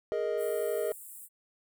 triangle chord, Ab suspended second, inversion none, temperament just, 415.3 / 467.2 / 623 Hz, Ab4 / Bb4 / Eb5, 0 / +4 / +2 cents, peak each -31 dBFS, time 0.12-0.92 s, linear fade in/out 0 ms
pink high-pass noise, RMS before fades -47 dBFS, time 0.37-1.29 s, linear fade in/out 50 ms, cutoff 7700 Hz, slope 96 dB/octave
effects none

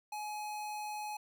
square tone, 843 Hz, G#5, 26 cents sharp, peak -39 dBFS, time 0.12-1.17 s, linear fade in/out 5 ms, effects none

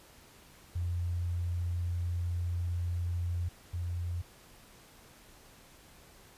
sine tone pair in turn, 87.1 / 87.1 Hz, F2 / F2, -4 / -4 cents, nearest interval unison, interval 0 cents, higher neither, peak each -30 / -32 dBFS, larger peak first, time 0.75-3.49 / 3.73-4.22 s, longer first, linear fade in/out 10 ms, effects pink hiss -57 dBFS RMS until 6.37 s + resampled to 32000 Hz

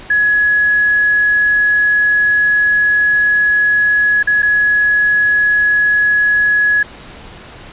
sine tone with dropouts, 1683 Hz, G#6, 23 cents sharp, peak -9 dBFS, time 0.1-6.83 s, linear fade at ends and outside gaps 5 ms, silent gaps 4.229-4.272 / 4.422-4.428 s, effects pink hiss -35 dBFS RMS until 7.72 s + resampled to 8000 Hz

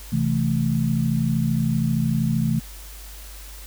sine chord, A minor, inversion first, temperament equal with one note detuned, 131.87 / 164.81 / 220 Hz, C3 / E3 / A3, +14 / 0 / 0 cents, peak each -23 dBFS, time 0.12-2.6 s, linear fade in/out 10 ms, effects added 50 Hz sine -38 dBFS peak until 3.66 s + white hiss -43 dBFS RMS until 3.66 s

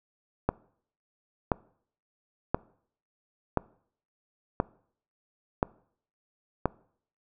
click train, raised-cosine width 1 ms, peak -9 dBFS, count 7, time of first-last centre 0.49-6.656 s, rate 0.973 Hz, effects noise-tail reverb RT60 0.6 s tail -23 dB re dry

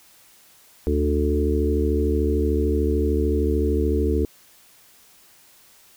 harmonic tone with a mistuned harmonic, 73.42 Hz, D2, in tune, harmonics 1 / 3 / 4 / 5 / 6, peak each -21 / -29 / -26 / -26 / -25 dBFS, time 0.87-4.25 s, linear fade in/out 0 ms, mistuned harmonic 3, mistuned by -24 cents, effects white hiss -53 dBFS RMS until 5.96 s

